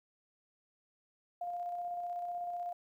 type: tone with tremolo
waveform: sine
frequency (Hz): 703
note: F5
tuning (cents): +11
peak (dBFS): -35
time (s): 1.41-2.73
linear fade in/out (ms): 5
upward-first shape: square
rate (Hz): 16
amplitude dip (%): 25
effects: 12-bit